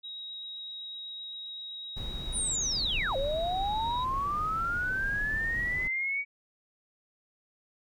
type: tone with vibrato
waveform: sine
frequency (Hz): 3808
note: A#7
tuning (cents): +36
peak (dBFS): -38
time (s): 0.03-4.05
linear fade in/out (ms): 20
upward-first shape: triangle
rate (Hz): 7.8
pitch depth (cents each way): 8
type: noise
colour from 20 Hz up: brown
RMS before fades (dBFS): -38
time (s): 1.96-5.88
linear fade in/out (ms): 10
type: linear two-way sweep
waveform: sine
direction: down then up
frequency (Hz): 9770 to 523.3 to 2270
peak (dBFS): -28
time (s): 2.32-6.25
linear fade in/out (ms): 50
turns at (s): 3.16
effects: none